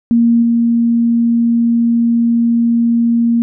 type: tone with level steps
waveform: sine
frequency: 233.6 Hz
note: A#3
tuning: 4 cents sharp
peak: -7 / -9 dBFS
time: 0.11-3.42 s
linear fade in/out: 0 ms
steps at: 0.42 s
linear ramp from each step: 10 ms
effects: none